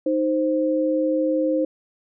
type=tone pair together; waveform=sine; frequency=311.1 / 523.2 Hz; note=D#4 / C5; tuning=0 / 0 cents; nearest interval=major sixth; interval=900 cents; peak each=-21 dBFS; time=0.06-1.65 s; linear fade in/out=5 ms; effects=none